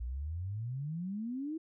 sine exponential sweep, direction up, 56.6 to 329.6 Hz, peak -35 dBFS, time 0-1.58 s, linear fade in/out 10 ms, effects none

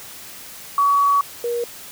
sine tone pair in turn, 1131 / 475.5 Hz, C#6 / A#4, +34 / +34 cents, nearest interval octave + minor third, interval 1500 cents, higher first, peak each -13 / -20 dBFS, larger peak first, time 0.78-1.21 / 1.44-1.64 s, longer first, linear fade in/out 2 ms, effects white hiss -38 dBFS RMS until 1.91 s

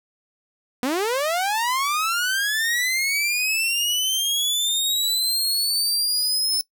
sawtooth linear sweep, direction up, 238.4 to 5274 Hz, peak -17 dBFS, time 0.83-6.61 s, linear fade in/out 0 ms, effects noise-tail reverb RT60 0.1 s tail -22 dB re dry

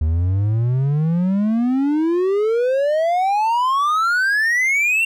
triangle exponential sweep, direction up, 75.8 to 2757 Hz, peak -13 dBFS, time 0.01-5.05 s, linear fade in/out 5 ms, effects none

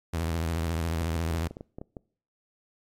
sawtooth tone with vibrato, 82.41 Hz, E2, in tune, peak -23 dBFS, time 0.13-1.48 s, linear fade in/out 10 ms, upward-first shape sine, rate 14 Hz, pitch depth 90 cents each way
clicks, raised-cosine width 2 ms, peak -25 dBFS, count 10, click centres 1.016 / 1.161 / 1.308 / 1.345 / 1.51 / 1.569 / 1.609 / 1.785 / 1.815 / 1.968 s
effects noise-tail reverb RT60 0.5 s tail -24 dB re dry + MP3 64 kbps

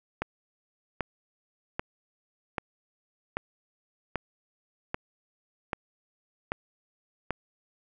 click train, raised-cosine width 0.5 ms, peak -14 dBFS, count 10, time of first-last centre 0.22-7.307 s, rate 1.27 Hz, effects none

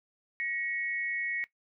sine tone pair together, 1900 / 2205 Hz, A#6 / C#7, +33 / -10 cents, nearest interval minor third, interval 257 cents, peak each -34 / -33 dBFS, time 0.4-1.44 s, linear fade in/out 0 ms, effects noise-tail reverb RT60 0.1 s tail -17 dB re dry

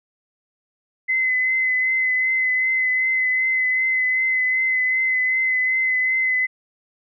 sine tone with vibrato, 2038 Hz, C7, 46 cents flat, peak -17 dBFS, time 1.08-6.47 s, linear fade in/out 20 ms, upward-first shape triangle, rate 2.6 Hz, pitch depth 24 cents each way, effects none

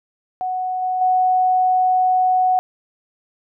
sine tone with level steps, 740 Hz, F#5, in tune, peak -20 / -18 / -13 dBFS, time 0.41-2.59 s, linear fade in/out 0 ms, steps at 0.82 / 1.01 s, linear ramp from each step 5 ms, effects none

